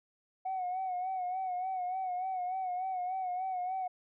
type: tone with vibrato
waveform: sine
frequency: 740 Hz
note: F#5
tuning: in tune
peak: -31 dBFS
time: 0.45-3.88 s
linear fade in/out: 10 ms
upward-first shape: sine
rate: 3.4 Hz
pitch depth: 56 cents each way
effects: tanh soft clip ceiling -29 dBFS